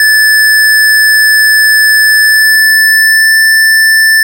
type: tone with pitch glide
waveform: square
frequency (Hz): 1742 to 1765.3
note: A6 to A6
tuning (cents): -18 to +5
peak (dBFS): -4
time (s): 0-4.23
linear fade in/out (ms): 2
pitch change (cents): +23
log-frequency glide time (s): 2.05-3.36
effects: none